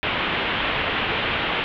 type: low-pass noise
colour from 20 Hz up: white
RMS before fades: -24 dBFS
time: 0.03-1.64 s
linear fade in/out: 0 ms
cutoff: 3300 Hz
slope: 48 dB/octave
effects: none